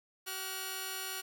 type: tone pair together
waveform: 5% pulse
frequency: 379.8 / 1434 Hz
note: F#4 / F6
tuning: +45 / +45 cents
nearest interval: octave + major seventh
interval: 2300 cents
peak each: -30 / -28 dBFS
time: 0.26-1.22 s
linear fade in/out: 20 ms
effects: none